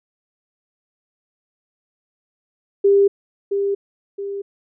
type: tone with echo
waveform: sine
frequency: 398.8 Hz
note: G4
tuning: 30 cents sharp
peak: -10 dBFS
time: 2.84-3.08 s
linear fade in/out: 10 ms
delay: 670 ms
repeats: 2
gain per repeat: -7 dB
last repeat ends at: 4.42 s
effects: none